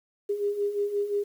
sine beating tone pair, 403.6 / 409.3 Hz, G#4 / G#4, -49 / -25 cents, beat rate 5.7 Hz, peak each -32 / -26 dBFS, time 0.29-1.24 s, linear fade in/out 10 ms, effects 9-bit

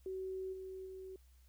sine tone with level steps, 377.6 Hz, F#4, 35 cents sharp, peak -39 / -44 / -46 dBFS, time 0.06-1.16 s, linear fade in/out 2 ms, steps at 0.52 / 0.85 s, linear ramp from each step 20 ms, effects added 63 Hz sine -61 dBFS peak until 1.48 s + white hiss -74 dBFS RMS until 1.48 s

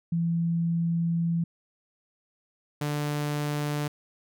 sine / sawtooth tone pair in turn, 168.1 / 147.47 Hz, E3 / D3, +34 / +8 cents, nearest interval major second, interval 226 cents, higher first, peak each -23 dBFS, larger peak neither, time 0.12-1.44 / 2.81-3.88 s, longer first, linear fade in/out 5 ms, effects none

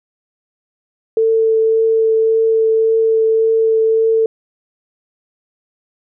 sine tone with vibrato, 446 Hz, A4, 23 cents sharp, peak -10 dBFS, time 1.17-4.26 s, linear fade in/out 2 ms, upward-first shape triangle, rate 1.8 Hz, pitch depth 10 cents each way, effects none

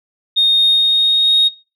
sine tone with pitch glide, 3696 to 3735 Hz, A#7 to A#7, -16 to +3 cents, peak -8 dBFS, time 0.36-1.49 s, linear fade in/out 20 ms, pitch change +19 cents, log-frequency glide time 0.54-1.35 s, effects noise-tail reverb RT60 0.3 s tail -19 dB re dry + tanh soft clip ceiling -5 dBFS

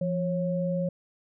sine tone pair together, 172.29 / 547 Hz, F3 / C#5, -23 / -23 cents, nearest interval octave + minor sixth, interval 2000 cents, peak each -27 / -29 dBFS, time 0.01-0.89 s, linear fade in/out 5 ms, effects none

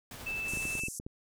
pink noise with tremolo, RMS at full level -44 dBFS, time 0.11-0.8 s, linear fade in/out 2 ms, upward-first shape sine, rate 12 Hz, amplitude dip 30%
sine tone, 2637 Hz, E7, in tune, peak -33 dBFS, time 0.26-0.88 s, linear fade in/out 10 ms
white band-pass noise, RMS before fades -43 dBFS, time 0.48-0.99 s, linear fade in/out 2 ms, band 5800 to 11000 Hz, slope 48 dB/octave
clicks, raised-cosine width 3 ms, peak -27 dBFS, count 8, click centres 0.536 / 0.573 / 0.654 / 0.753 / 0.836 / 0.884 / 0.999 / 1.065 s
effects none

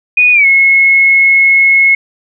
sine tone with pitch glide, 2472 to 2177 Hz, D#7 to C#7, -12 to -32 cents, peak -4 dBFS, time 0.17-1.95 s, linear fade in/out 5 ms, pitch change -220 cents, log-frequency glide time 0.33-0.46 s, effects none

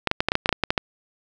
clicks, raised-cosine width 0.3 ms, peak -3 dBFS, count 12, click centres 0.073 / 0.114 / 0.205 / 0.286 / 0.319 / 0.354 / 0.459 / 0.492 / 0.527 / 0.637 / 0.705 / 0.778 s, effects none

